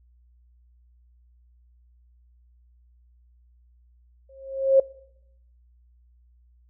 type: tone with exponential growth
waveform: sine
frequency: 538 Hz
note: C5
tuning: 48 cents sharp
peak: -10 dBFS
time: 4.29-4.8 s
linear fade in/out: 5 ms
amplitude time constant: 110 ms
effects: noise-tail reverb RT60 0.8 s tail -23 dB re dry + added 60 Hz sine -55 dBFS peak until 6.69 s